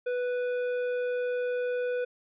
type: tone with tanh clipping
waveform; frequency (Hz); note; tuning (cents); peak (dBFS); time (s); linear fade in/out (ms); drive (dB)
sine; 493.9; B4; 0; -29; 0.06-2.05; 10; 11
effects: resampled to 8000 Hz